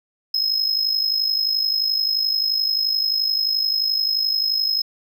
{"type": "tone with amplitude modulation", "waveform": "triangle", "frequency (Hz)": 5140, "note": "E8", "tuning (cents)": -45, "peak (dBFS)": -14, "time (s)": [0.34, 4.82], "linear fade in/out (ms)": 5, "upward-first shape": "sine", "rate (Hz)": 51.5, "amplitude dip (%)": 65, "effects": []}